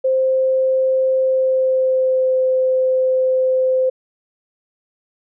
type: tone with pitch glide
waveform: sine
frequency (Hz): 523.3 to 517.3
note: C5 to C5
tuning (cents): 0 to -20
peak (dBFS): -13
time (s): 0.04-3.9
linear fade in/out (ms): 10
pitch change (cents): -20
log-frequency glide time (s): 1.2-2.36
effects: none